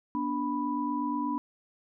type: tone cluster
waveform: sine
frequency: 243.8 / 292.1 / 987 Hz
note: B3 / D4 / B5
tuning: -22 / -9 / -1 cents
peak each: -34 / -31 / -32 dBFS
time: 0.15-1.38 s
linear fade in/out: 0 ms
effects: none